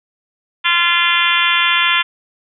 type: harmonic tone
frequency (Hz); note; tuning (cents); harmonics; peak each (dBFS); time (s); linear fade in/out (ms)
344.8; F4; -22; 3 / 4 / 5 / 6 / 7 / 8 / 9 / 10; -20 / -20 / -20 / -20 / -20 / -20 / -20 / -20; 0.64-2.03; 20
effects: none